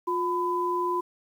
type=tone pair together; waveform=sine; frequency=355.1 / 1003.7 Hz; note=F4 / B5; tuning=+29 / +28 cents; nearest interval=octave + tritone; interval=1799 cents; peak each=-28 / -26 dBFS; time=0.07-1.01 s; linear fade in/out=10 ms; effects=9-bit